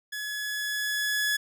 sawtooth tone with level ramp, 1697 Hz, G#6, 37 cents sharp, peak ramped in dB -29 to -20 dBFS, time 0.12-1.37 s, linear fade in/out 10 ms, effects none

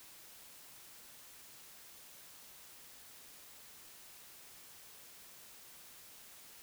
silence, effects white hiss -56 dBFS RMS until 6.62 s

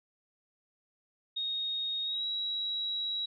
sine tone with pitch glide, 3729 to 3874 Hz, A#7 to B7, 0 to -34 cents, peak -31 dBFS, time 1.36-3.26 s, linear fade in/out 10 ms, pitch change +66 cents, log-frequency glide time 2.03-2.24 s, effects none

